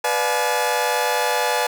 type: chord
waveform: sawtooth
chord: B diminished seventh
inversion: none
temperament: just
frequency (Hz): 493.9 / 592.7 / 711.2 / 853.4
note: B4 / D5 / F5 / Ab5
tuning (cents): 0 / +16 / +31 / +47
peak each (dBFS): -20 / -22 / -23 / -18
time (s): 0.04-1.67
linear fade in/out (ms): 5
effects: none